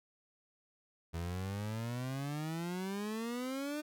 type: exponential sweep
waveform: 30% pulse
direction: up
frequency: 81.8 to 305.6 Hz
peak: -34 dBFS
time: 1.13-3.82 s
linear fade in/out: 20 ms
effects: none